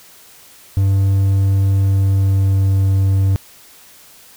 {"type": "tone with pitch glide", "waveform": "triangle", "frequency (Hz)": [97.5, 96.71], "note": ["G2", "G2"], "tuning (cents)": [-9, -23], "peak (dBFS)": -9, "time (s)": [0.77, 3.36], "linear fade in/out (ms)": 0, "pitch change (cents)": -14, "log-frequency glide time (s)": [1.7, 2.82], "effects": ["white hiss -44 dBFS RMS until 4.36 s"]}